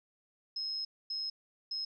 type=tone bursts at uneven times; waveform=sine; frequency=5150 Hz; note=E8; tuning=41 cents flat; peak=-34 dBFS; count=3; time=0.56-0.85 / 1.1-1.3 / 1.71-1.85 s; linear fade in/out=5 ms; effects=none